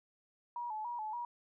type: tone with vibrato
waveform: sine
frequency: 908 Hz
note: A#5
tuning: 46 cents flat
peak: -37 dBFS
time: 0.56-1.25 s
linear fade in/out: 2 ms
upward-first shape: square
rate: 3.5 Hz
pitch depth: 92 cents each way
effects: none